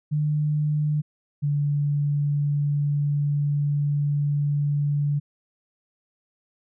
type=tone pair in turn; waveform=sine; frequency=150 / 144.97 Hz; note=D3 / D3; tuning=+37 / -22 cents; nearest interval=minor second; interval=59 cents; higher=first; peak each=-20 dBFS; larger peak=neither; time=0.11-1.02 / 1.42-5.2 s; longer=second; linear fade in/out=20 ms; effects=none